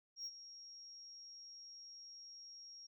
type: tone with ADSR envelope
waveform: sine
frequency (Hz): 5590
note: F8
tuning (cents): +1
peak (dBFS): -39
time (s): 0.16-2.87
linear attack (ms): 96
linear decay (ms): 44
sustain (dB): -13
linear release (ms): 10
effects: tanh soft clip ceiling -40 dBFS